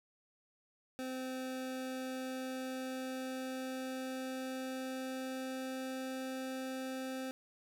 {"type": "tone with pitch glide", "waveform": "25% pulse", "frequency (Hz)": [258.7, 261.4], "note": ["C4", "C4"], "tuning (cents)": [-19, -1], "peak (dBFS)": -35, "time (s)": [0.99, 7.31], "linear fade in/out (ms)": 0, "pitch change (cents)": 18, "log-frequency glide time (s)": [1.3, 6.22], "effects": []}